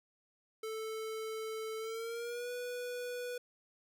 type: tone with pitch glide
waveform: square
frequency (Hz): 440 to 491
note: A4 to B4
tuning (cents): 0 to -10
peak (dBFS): -39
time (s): 0.63-3.38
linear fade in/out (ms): 5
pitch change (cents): +190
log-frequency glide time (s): 1.78-2.51
effects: none